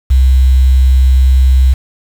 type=tone with quantisation; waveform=sine; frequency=65.1 Hz; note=C2; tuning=8 cents flat; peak=-4 dBFS; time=0.1-1.74 s; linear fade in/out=10 ms; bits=5; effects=none